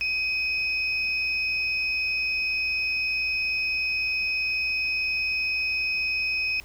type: tone pair together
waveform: sine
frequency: 2519 / 5263 Hz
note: D#7 / E8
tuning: +21 / -4 cents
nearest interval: octave + minor second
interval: 1275 cents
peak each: -24 / -33 dBFS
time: 0.01-6.6 s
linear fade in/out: 0 ms
effects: added 60 Hz sine -48 dBFS peak until 6.64 s + pink hiss -51 dBFS RMS until 6.64 s